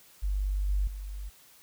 sine tone with level steps, 49 Hz, G1, in tune, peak -26 / -24 / -35 dBFS, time 0.22-1.3 s, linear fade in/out 20 ms, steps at 0.69 / 0.87 s, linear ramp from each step 5 ms, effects white hiss -57 dBFS RMS until 1.62 s

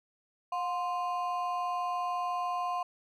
triangle ring-modulated tone, 880 Hz, A5, in tune, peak -25 dBFS, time 0.52-2.83 s, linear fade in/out 5 ms, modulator 163 Hz, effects none

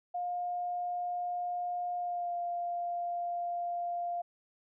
sine tone with pitch glide, 710 to 697.8 Hz, F5 to F5, +28 to -2 cents, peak -32 dBFS, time 0.14-4.22 s, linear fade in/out 10 ms, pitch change -30 cents, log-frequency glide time 1.97-2.36 s, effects none

